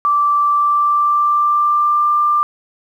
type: tone with pitch glide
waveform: sine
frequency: 1168 to 1189.1 Hz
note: D6 to D6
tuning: -10 to +21 cents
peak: -11 dBFS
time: 0.05-2.43 s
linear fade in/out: 0 ms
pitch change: +31 cents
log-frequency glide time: 0.38-2.09 s
effects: 8-bit